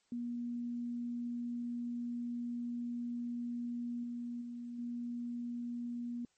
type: tone with level steps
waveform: sine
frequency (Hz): 239.5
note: A#3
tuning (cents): +47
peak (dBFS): -36 / -38 / -41 / -37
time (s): 0.12-6.25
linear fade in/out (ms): 2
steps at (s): 4.03 / 4.41 / 4.78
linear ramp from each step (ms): 10
effects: white hiss -75 dBFS RMS until 6.37 s + MP3 32 kbps